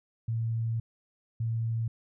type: tone pair in turn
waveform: sine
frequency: 114 / 114 Hz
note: A#2 / A#2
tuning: -38 / -38 cents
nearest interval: unison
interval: 0 cents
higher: neither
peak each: -27 dBFS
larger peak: neither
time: 0.28-0.8 / 1.4-1.88 s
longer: first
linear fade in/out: 5 ms
effects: none